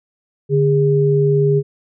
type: tone pair together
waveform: sine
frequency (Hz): 145.87 / 407.6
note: D3 / G#4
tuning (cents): -11 / -32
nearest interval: octave + tritone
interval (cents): 1779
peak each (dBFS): -14 / -14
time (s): 0.49-1.63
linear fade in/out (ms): 50
effects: none